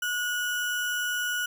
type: tone with sample-and-hold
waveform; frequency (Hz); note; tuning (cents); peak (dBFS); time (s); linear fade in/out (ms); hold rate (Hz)
sine; 1457; F#6; -27; -26; 0.02-1.46; 5; 4410
effects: none